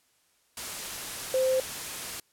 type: tone in noise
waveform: sine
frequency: 520 Hz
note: C5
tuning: 11 cents flat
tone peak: -22 dBFS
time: 1.34-1.6 s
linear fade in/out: 2 ms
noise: white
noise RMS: -36 dBFS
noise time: 0.57-2.2 s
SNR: +11 dB
effects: white hiss -68 dBFS RMS until 2.32 s + low-pass 12000 Hz 12 dB/octave